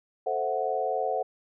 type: chord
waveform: sine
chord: F# half-diminished seventh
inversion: first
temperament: equal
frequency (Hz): 440 / 523.3 / 659.3 / 740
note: A4 / C5 / E5 / F#5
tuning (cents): 0 / 0 / 0 / 0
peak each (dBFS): -32 / -31 / -33 / -29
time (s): 0.26-1.23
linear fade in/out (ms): 10
effects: none